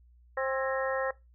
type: harmonic tone with a mistuned harmonic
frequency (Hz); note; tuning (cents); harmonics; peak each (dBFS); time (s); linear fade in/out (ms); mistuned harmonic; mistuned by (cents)
265.1; C4; +23; 2 / 3 / 4 / 5 / 6 / 7; -30 / -38 / -37 / -38 / -41 / -37; 0.37-1.11; 5; 6; +68
effects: noise-tail reverb RT60 0.2 s tail -19 dB re dry + added 60 Hz sine -56 dBFS peak until 1.34 s